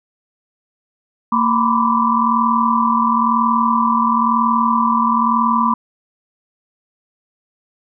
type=tone cluster; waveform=sine; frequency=228.8 / 981 / 1022 / 1165 Hz; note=A#3 / B5 / C6 / D6; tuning=-32 / -12 / -41 / -14 cents; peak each=-18 dBFS; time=1.32-5.74 s; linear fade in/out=5 ms; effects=none